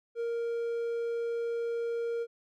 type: tone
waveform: triangle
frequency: 466.6 Hz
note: A#4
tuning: 2 cents sharp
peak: -28 dBFS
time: 0.15-2.27 s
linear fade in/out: 50 ms
effects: none